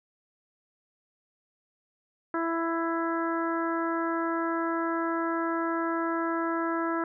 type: harmonic tone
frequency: 331.7 Hz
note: E4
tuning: 11 cents sharp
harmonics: 1 / 2 / 3 / 4 / 5 / 6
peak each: -29 / -35 / -34 / -33 / -37 / -47 dBFS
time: 2.34-7.04 s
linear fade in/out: 2 ms
effects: none